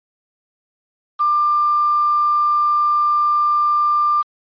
sine tone with quantisation, 1191 Hz, D6, 24 cents sharp, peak -13 dBFS, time 1.19-4.23 s, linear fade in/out 20 ms, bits 6, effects resampled to 11025 Hz

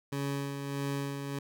20% pulse tone with tremolo, 140 Hz, C#3, 18 cents sharp, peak -26 dBFS, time 0.12-1.39 s, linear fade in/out 5 ms, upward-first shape sine, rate 1.6 Hz, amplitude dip 45%, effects none

